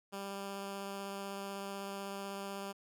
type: tone with vibrato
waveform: 10% pulse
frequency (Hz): 197.6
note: G3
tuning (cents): +14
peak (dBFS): -32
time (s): 0.12-2.73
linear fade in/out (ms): 20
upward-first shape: sine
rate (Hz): 16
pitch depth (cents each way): 8
effects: none